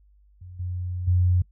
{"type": "tone with level steps", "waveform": "sine", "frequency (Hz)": 90, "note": "F#2", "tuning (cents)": -47, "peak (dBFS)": [-39, -27, -17], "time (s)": [0.41, 1.42], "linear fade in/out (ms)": 5, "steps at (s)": [0.59, 1.07], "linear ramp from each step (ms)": 10, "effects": ["noise-tail reverb RT60 0.1 s tail -23 dB re dry", "added 50 Hz sine -54 dBFS peak until 1.51 s"]}